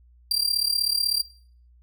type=tone with amplitude modulation; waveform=40% pulse; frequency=4735 Hz; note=D8; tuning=13 cents sharp; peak=-17 dBFS; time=0.31-1.22 s; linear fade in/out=2 ms; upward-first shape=sine; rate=36.1 Hz; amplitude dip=85%; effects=noise-tail reverb RT60 0.5 s tail -20 dB re dry + added 60 Hz sine -52 dBFS peak until 1.82 s